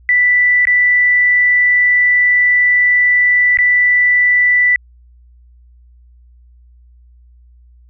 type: tone with dropouts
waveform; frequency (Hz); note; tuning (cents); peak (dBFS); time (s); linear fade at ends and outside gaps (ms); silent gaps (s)
sine; 1975.5; B6; 0; -8; 0.09-4.76; 1; 0.653-0.671 / 3.572-3.587
effects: added 60 Hz sine -42 dBFS peak until 7.89 s